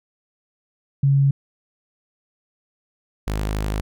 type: tone pair in turn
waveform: sine / sawtooth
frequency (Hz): 138.59 / 52.06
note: C#3 / G#1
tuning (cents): 0 / +5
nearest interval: octave + perfect fourth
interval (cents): 1695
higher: first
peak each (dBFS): -13 / -18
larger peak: first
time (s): 1.03-1.31 / 3.27-3.81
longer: second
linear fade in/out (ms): 5
effects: none